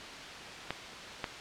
clicks, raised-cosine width 0.3 ms, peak -16 / -16 dBFS, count 2, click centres 0.706 / 1.242 s, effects white hiss -43 dBFS RMS until 1.4 s + low-pass 4000 Hz 12 dB/octave

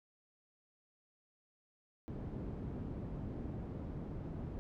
white low-pass noise, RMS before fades -43 dBFS, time 2.08-4.59 s, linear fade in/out 0 ms, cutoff 230 Hz, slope 12 dB/octave, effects none

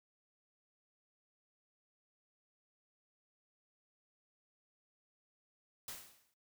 white noise with exponential decay, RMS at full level -43 dBFS, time 5.88-6.34 s, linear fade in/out 2 ms, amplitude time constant 100 ms, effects noise-tail reverb RT60 0.1 s tail -17 dB re dry

